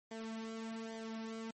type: tone with flanger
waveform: sawtooth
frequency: 224 Hz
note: A3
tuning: 31 cents sharp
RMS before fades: -44 dBFS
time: 0.11-1.51 s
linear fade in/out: 5 ms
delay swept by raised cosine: 0.74 to 3.34 ms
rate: 1.2 Hz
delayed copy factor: -0.7
effects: MP3 32 kbps